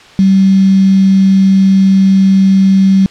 sine tone with quantisation, 192.5 Hz, G3, 31 cents flat, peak -4 dBFS, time 0.19-3.06 s, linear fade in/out 0 ms, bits 4, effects white hiss -37 dBFS RMS until 3.1 s + low-pass 4000 Hz 12 dB/octave

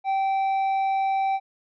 sine tone with tanh clipping, 776 Hz, G5, 18 cents flat, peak -22 dBFS, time 0.04-1.4 s, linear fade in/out 50 ms, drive 6 dB, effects none

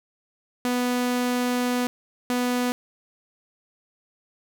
sawtooth tone bursts at uneven times, 246.9 Hz, B3, in tune, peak -18 dBFS, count 2, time 0.65-1.87 / 2.3-2.72 s, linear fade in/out 0 ms, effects none

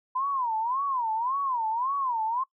sine tone with vibrato, 992 Hz, B5, 7 cents sharp, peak -25 dBFS, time 0.15-2.44 s, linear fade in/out 10 ms, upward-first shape sine, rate 1.8 Hz, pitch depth 220 cents each way, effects noise-tail reverb RT60 0.1 s tail -22 dB re dry

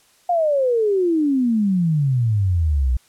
sine exponential sweep, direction down, 720 to 59.4 Hz, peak -15 dBFS, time 0.29-2.97 s, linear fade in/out 5 ms, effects white hiss -56 dBFS RMS until 3.08 s + low-pass 11000 Hz 12 dB/octave

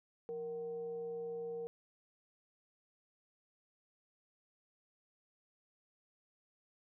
sine tone with frequency modulation, 466.2 Hz, A#4, in tune, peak -39 dBFS, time 0.29-1.67 s, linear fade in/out 0 ms, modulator 291 Hz, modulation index 0.29, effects none

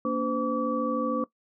sine tone cluster, 233.9 / 287.2 / 512 / 1148 Hz, A#3 / D4 / C5 / D6, +6 / -39 / -38 / -40 cents, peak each -30 dBFS, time 0.05-1.24 s, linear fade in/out 2 ms, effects noise-tail reverb RT60 0.1 s tail -19 dB re dry

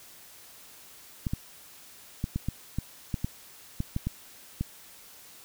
clicks, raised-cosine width 5 ms, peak -16 dBFS, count 12, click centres 1.268 / 1.335 / 2.241 / 2.36 / 2.486 / 2.786 / 3.142 / 3.245 / 3.804 / 3.964 / 4.07 / 4.61 s, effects white hiss -51 dBFS RMS until 5.44 s

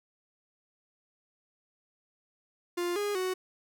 45% pulse tone with pitch steps, 350.5 / 411.1 / 370.7 Hz, F4 / G#4 / F#4, +6 / -18 / +3 cents, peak -29 dBFS, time 2.77-3.34 s, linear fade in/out 10 ms, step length 190 ms, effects none

